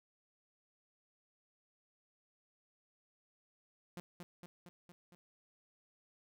sawtooth tone with echo, 176 Hz, F3, 14 cents sharp, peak -40 dBFS, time 3.97-4 s, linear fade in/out 0 ms, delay 230 ms, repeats 5, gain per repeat -3 dB, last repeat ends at 5.15 s, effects none

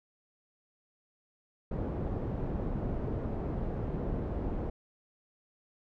pink low-pass noise, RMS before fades -34 dBFS, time 1.71-4.7 s, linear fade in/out 5 ms, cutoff 530 Hz, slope 12 dB/octave, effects none

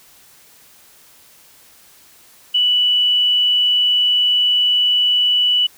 sine tone, 2960 Hz, F#7, in tune, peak -12 dBFS, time 2.54-5.67 s, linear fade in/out 10 ms, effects white hiss -48 dBFS RMS until 5.77 s

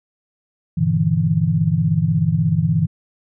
sine chord, E half-diminished seventh, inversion first, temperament just, 98.89 / 118.67 / 148.33 / 164.81 Hz, G2 / Bb2 / D3 / E3, +16 / +31 / +18 / 0 cents, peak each -23 / -23 / -20 / -17 dBFS, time 0.77-2.87 s, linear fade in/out 10 ms, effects none

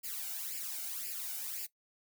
blue noise with flanger, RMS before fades -40 dBFS, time 0.03-1.67 s, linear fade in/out 20 ms, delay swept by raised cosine 0.4 to 1.38 ms, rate 1.9 Hz, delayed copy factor +0.75, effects noise-tail reverb RT60 0.1 s tail -18 dB re dry

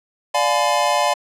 square chord, D diminished seventh, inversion none, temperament just, 587.3 / 704.8 / 845.8 / 1014.9 Hz, D5 / F5 / Ab5 / Cb6, 0 / +16 / +31 / +47 cents, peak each -22 dBFS, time 0.34-1.14 s, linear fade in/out 10 ms, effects low-pass 10000 Hz 12 dB/octave

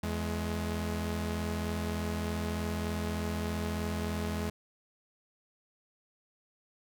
sawtooth tone pair together, 83.3 / 210.8 Hz, E2 / G#3, +19 / +26 cents, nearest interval octave + major third, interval 1607 cents, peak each -30 / -31 dBFS, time 0.03-4.5 s, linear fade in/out 5 ms, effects none

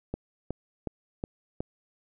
click train, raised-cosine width 2 ms, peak -18 dBFS, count 5, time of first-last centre 0.14-1.605 s, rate 2.73 Hz, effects none

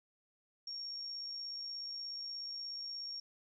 sine tone with amplitude modulation, 5540 Hz, F8, 15 cents flat, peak -39 dBFS, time 0.67-3.2 s, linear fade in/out 5 ms, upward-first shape sine, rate 56.7 Hz, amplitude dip 35%, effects 13-bit

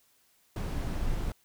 brown noise, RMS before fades -31 dBFS, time 0.56-1.32 s, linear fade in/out 2 ms, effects white hiss -67 dBFS RMS until 1.44 s

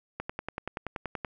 click train, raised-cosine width 0.5 ms, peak -18 dBFS, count 12, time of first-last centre 0.2-1.248 s, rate 10.5 Hz, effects none

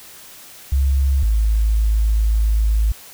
sine tone pair in turn, 67.8 / 53.81 Hz, C#2 / A1, -38 / -38 cents, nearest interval major third, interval 400 cents, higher first, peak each -13 dBFS, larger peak neither, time 0.72-1.23 / 1.23-2.92 s, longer second, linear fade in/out 5 ms, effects white hiss -41 dBFS RMS until 3.13 s

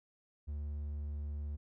triangle tone, 73.42 Hz, D2, in tune, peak -35 dBFS, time 0.47-1.57 s, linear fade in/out 20 ms, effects none

